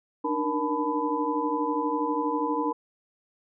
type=tone cluster; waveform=sine; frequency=292.1 / 304.4 / 471.5 / 871 / 998 Hz; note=D4 / D#4 / A#4 / A5 / B5; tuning=-9 / -38 / +20 / -18 / +18 cents; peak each=-32 / -30 / -31 / -33 / -29 dBFS; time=0.24-2.73 s; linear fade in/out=10 ms; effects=none